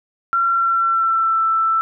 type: tone with pitch glide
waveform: sine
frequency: 1366 to 1327.9 Hz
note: F6 to E6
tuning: -39 to +12 cents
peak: -14 dBFS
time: 0.33-1.81 s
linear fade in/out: 0 ms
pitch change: -49 cents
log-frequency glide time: 0.47-1.45 s
effects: none